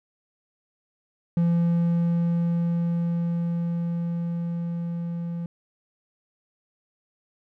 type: tone with level ramp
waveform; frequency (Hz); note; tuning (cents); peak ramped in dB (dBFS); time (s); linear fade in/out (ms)
triangle; 170.3; F3; -43; -16 to -26; 1.37-5.46; 2
effects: none